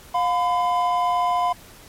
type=tone pair together; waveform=triangle; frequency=710.1 / 1010 Hz; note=F5 / B5; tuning=+29 / +39 cents; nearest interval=tritone; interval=610 cents; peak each=-19 dBFS; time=0.14-1.53 s; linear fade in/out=10 ms; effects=pink hiss -46 dBFS RMS until 1.88 s + MP3 64 kbps